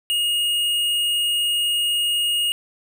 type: tone with tanh clipping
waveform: sine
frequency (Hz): 2862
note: F7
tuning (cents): +42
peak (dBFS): -20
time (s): 0.1-2.52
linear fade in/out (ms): 0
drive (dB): 13
effects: none